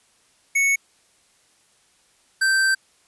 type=tone pair in turn; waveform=square; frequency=2213 / 1559.4 Hz; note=C#7 / G6; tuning=-3 / -10 cents; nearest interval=tritone; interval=607 cents; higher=first; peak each=-17 dBFS; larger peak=neither; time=0.55-0.76 / 2.41-2.75 s; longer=second; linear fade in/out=10 ms; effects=white hiss -60 dBFS RMS until 3.07 s + resampled to 24000 Hz